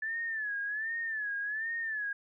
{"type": "tone with vibrato", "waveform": "sine", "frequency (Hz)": 1736, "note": "A6", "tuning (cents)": -24, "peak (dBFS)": -32, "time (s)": [0.02, 2.13], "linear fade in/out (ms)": 5, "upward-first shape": "sine", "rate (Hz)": 1.3, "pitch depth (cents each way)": 110, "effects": []}